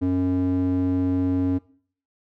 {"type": "tone with band-pass filter", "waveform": "square", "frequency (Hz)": 91.5, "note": "F#2", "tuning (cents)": -19, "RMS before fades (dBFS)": -22, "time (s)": [0.01, 1.59], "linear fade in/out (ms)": 20, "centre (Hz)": 260, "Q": 2.6, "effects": ["noise-tail reverb RT60 0.5 s tail -20 dB re dry"]}